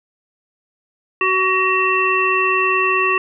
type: harmonic tone with a mistuned harmonic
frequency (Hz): 375.4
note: F#4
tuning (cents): +25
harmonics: 1 / 3 / 5 / 7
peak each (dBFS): -21 / -18 / -22 / -18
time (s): 1.21-3.18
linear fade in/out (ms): 2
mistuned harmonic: 7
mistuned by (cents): +42
effects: none